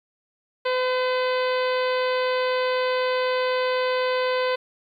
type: harmonic tone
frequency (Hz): 508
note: B4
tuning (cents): +49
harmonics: 1 / 2 / 3 / 4 / 5 / 6 / 7 / 8 / 9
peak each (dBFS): -22 / -28 / -32 / -34 / -36 / -38 / -39 / -40 / -41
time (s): 0.65-4.56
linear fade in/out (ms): 10
effects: 10-bit